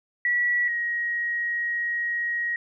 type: tone pair in turn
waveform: sine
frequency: 1938 / 1891.5 Hz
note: B6 / A#6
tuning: -33 / +25 cents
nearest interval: unison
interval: 42 cents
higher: first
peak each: -20 / -24 dBFS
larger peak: first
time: 0.25-0.68 / 0.68-2.56 s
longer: second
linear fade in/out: 2 ms
effects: none